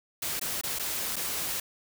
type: noise with dropouts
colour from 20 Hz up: white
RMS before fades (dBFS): -32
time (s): 0.22-1.6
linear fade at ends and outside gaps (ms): 5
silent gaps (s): 0.396-0.413 / 0.613-0.635 / 0.788-0.794 / 1.159-1.164
effects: none